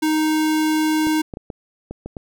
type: tone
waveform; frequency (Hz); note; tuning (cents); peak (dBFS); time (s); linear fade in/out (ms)
square; 311.1; D#4; 0; -17; 0.02-1.22; 10
type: clicks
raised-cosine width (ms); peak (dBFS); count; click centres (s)
2; -17; 7; 1.07 / 1.338 / 1.371 / 1.502 / 1.91 / 2.06 / 2.168
effects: none